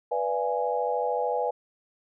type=chord; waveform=sine; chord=B diminished seventh; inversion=none; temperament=equal with one note detuned; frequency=493.9 / 587.3 / 680.5 / 830.6 Hz; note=B4 / D5 / F5 / Ab5; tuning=0 / 0 / -45 / 0 cents; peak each=-28 / -32 / -32 / -29 dBFS; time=0.11-1.51 s; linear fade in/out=10 ms; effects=none